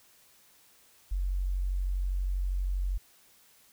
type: tone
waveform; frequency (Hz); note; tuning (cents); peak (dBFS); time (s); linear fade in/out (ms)
sine; 46.25; F#1; 0; -27; 1.11-2.98; 10
effects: white hiss -61 dBFS RMS until 3.72 s